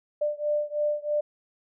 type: beating tone pair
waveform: sine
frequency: 593 / 596.1 Hz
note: D5 / D5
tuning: +17 / +26 cents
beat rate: 3.1 Hz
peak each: -27 / -28 dBFS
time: 0.21-1.21 s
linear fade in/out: 10 ms
effects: none